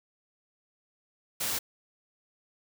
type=noise; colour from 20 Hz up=white; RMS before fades=-31 dBFS; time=1.4-1.59 s; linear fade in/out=10 ms; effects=none